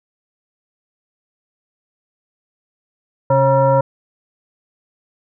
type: tone with frequency modulation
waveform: sine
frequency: 543 Hz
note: C#5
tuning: 36 cents flat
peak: -10 dBFS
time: 3.3-3.81 s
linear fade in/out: 5 ms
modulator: 410 Hz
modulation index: 1.1
effects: none